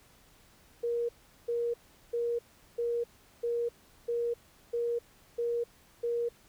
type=tone bursts; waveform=sine; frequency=472.4 Hz; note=A#4; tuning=23 cents sharp; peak=-28 dBFS; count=9; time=0.83-6.29 s; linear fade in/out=10 ms; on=260 ms; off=390 ms; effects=pink hiss -61 dBFS RMS until 6.48 s